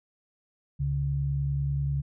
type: tone pair together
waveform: sine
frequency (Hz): 70.2 / 140.4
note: C#2 / C#3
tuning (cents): +22 / +22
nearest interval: octave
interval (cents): 1200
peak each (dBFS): -31 / -26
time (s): 0.79-2.02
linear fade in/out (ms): 20
effects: none